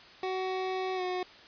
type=tone with pitch glide; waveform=25% pulse; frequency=374.7 to 364.9 Hz; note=F#4 to F#4; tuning=+22 to -24 cents; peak=-27 dBFS; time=0.23-1.23 s; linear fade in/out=2 ms; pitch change=-46 cents; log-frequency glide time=0.95-1.02 s; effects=white hiss -52 dBFS RMS until 1.47 s + resampled to 11025 Hz